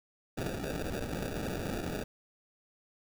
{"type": "noise with sample-and-hold", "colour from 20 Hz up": "blue", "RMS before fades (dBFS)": -36, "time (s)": [0.37, 2.04], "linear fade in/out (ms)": 10, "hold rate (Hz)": 1050, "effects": []}